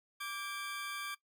20% pulse tone pair together, 1166.6 / 1604 Hz, D6 / G6, -12 / +39 cents, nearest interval tritone, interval 551 cents, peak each -36 / -39 dBFS, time 0.2-1.15 s, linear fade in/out 10 ms, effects noise-tail reverb RT60 0.1 s tail -18 dB re dry

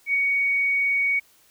sine tone with ADSR envelope, 2239 Hz, C#7, 17 cents sharp, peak -17 dBFS, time 0.06-1.2 s, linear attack 80 ms, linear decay 5 ms, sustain -2 dB, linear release 15 ms, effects white hiss -58 dBFS RMS until 1.5 s

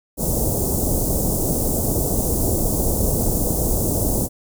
pink band-stop noise, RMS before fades -20 dBFS, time 0.17-4.29 s, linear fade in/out 50 ms, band 650 to 7400 Hz, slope 24 dB/octave, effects none

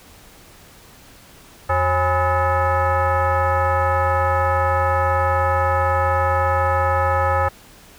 sine tone with frequency modulation, 370 Hz, F#4, in tune, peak -15 dBFS, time 1.69-7.49 s, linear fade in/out 10 ms, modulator 456 Hz, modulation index 2.6, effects pink hiss -46 dBFS RMS until 7.98 s

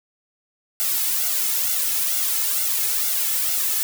blue noise with flanger, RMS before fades -22 dBFS, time 0.8-3.83 s, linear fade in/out 0 ms, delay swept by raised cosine 1.4 to 2.36 ms, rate 2.2 Hz, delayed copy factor +1, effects none

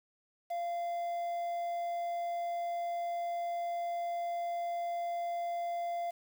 triangle tone with quantisation, 690 Hz, F5, 21 cents flat, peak -31 dBFS, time 0.5-6.11 s, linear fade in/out 10 ms, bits 9, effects none

